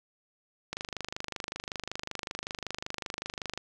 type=click train; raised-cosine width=0.2 ms; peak=-17 dBFS; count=73; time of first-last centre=0.73-3.576 s; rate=25.3 Hz; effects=none